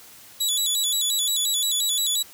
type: tone with vibrato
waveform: 20% pulse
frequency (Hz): 3662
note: A#7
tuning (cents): -32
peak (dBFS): -15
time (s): 0.4-2.23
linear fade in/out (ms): 10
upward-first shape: square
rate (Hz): 5.7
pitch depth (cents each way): 110
effects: white hiss -47 dBFS RMS until 2.33 s